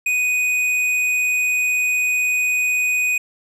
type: tone with tanh clipping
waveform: sine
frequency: 2489 Hz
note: D#7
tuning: in tune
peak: -18 dBFS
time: 0.06-3.18 s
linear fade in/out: 5 ms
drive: 11 dB
effects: resampled to 32000 Hz